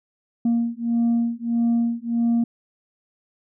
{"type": "beating tone pair", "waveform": "sine", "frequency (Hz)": [233.1, 234.7], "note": ["A#3", "A#3"], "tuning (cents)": [0, 12], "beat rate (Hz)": 1.6, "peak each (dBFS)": -20, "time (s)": [0.45, 2.44], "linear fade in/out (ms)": 5, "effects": ["tanh soft clip ceiling -15 dBFS"]}